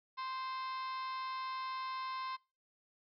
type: harmonic tone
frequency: 522 Hz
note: C5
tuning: 4 cents flat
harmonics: 2 / 3 / 4 / 5 / 6 / 7 / 8 / 9 / 10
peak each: -39 / -53 / -51 / -55 / -59 / -55 / -54 / -63 / -57 dBFS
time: 0.17-2.37 s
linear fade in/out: 20 ms
effects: noise-tail reverb RT60 0.3 s tail -22 dB re dry